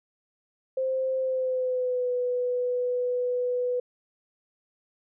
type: tone with pitch glide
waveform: sine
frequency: 523.3 to 494.8 Hz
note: C5 to B4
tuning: 0 to +3 cents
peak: -24 dBFS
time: 0.77-3.8 s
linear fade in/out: 5 ms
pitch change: -97 cents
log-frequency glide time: 1.19-2.11 s
effects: none